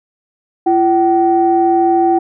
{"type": "tone pair together", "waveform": "sine", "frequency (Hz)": [340.6, 764.6], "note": ["F4", "G5"], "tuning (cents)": [-43, -43], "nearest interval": "octave + major second", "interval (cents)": 1400, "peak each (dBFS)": -11, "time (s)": [0.66, 2.19], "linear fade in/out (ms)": 10, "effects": ["tanh soft clip ceiling -1 dBFS"]}